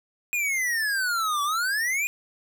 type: exponential two-way sweep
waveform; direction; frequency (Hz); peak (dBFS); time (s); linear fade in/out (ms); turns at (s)
square; down then up; 2489 to 1137 to 2486; -24; 0.33-2.07; 0; 1.43
effects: none